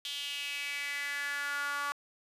sawtooth tone with high-pass filter sweep, 286 Hz, D4, 46 cents flat, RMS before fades -36 dBFS, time 0.05-1.92 s, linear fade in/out 0 ms, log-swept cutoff 3300 to 1200 Hz, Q 5, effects resampled to 32000 Hz

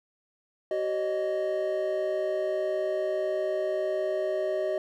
triangle tone cluster, 379.6 / 558 / 618 Hz, F#4 / C#5 / D#5, +44 / +11 / -12 cents, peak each -29 / -34 / -26 dBFS, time 0.71-4.78 s, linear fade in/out 2 ms, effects none

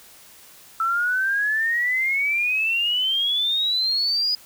sine exponential sweep, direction up, 1318.5 to 4978 Hz, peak -19 dBFS, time 0.8-4.35 s, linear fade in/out 2 ms, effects white hiss -48 dBFS RMS until 4.45 s

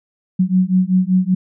sine beating tone pair, 182.4 / 187.6 Hz, F#3 / F#3, -24 / +24 cents, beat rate 5.2 Hz, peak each -15 / -15 dBFS, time 0.39-1.35 s, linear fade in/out 10 ms, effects none

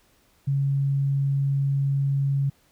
sine tone, 138.59 Hz, C#3, in tune, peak -20 dBFS, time 0.47-2.5 s, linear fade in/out 10 ms, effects pink hiss -62 dBFS RMS until 2.71 s

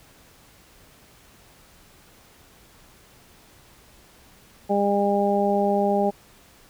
harmonic tone, 201.6 Hz, G3, 49 cents sharp, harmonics 1 / 2 / 3 / 4, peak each -24 / -24 / -24 / -24 dBFS, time 4.69-6.11 s, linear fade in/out 20 ms, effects pink hiss -53 dBFS RMS until 6.69 s

